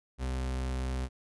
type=tone; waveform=40% pulse; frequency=64.3 Hz; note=C2; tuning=30 cents flat; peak=-30 dBFS; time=0.18-1.09 s; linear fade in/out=50 ms; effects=resampled to 24000 Hz